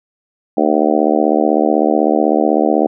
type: harmonic tone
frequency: 76 Hz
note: D#2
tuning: 40 cents flat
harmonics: 3 / 4 / 5 / 6 / 7 / 8 / 9 / 10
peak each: -19 / -16 / -19 / -20 / -19 / -20 / -19 / -20 dBFS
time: 0.57-2.87 s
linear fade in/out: 5 ms
effects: none